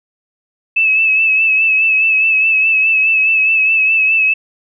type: tone with vibrato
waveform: sine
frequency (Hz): 2605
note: E7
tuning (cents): -21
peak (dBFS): -9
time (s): 0.76-4.34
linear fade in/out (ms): 10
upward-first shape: sine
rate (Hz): 4.8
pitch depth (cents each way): 37
effects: none